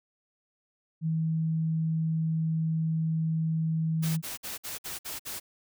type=tone; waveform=sine; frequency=160.7 Hz; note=E3; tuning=44 cents flat; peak=-25 dBFS; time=1.01-4.22 s; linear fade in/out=50 ms
type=noise bursts; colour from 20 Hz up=white; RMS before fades=-37 dBFS; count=7; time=4.02-5.4 s; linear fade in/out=20 ms; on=150 ms; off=55 ms
effects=none